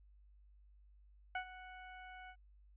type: tone with ADSR envelope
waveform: 20% pulse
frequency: 740 Hz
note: F#5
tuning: in tune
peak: -31 dBFS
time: 1.35-2.36 s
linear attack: 4 ms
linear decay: 88 ms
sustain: -15 dB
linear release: 65 ms
effects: added 50 Hz sine -61 dBFS peak until 2.76 s + resampled to 8000 Hz